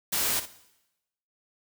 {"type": "noise with echo", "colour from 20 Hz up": "white", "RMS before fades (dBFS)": -27, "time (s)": [0.12, 0.4], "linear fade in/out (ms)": 10, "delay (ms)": 60, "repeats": 1, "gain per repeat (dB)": -12, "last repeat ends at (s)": 0.46, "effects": ["noise-tail reverb RT60 0.9 s tail -17 dB re dry"]}